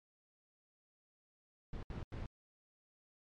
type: noise bursts at uneven times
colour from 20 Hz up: brown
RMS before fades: -43 dBFS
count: 3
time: 1.73-1.83 / 1.9-2.03 / 2.12-2.26 s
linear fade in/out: 2 ms
effects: low-pass 4000 Hz 12 dB/octave + MP3 64 kbps